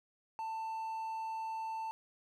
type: tone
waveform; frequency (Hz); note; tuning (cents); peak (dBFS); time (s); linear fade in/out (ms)
triangle; 890; A5; +20; -35; 0.39-1.91; 0
effects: none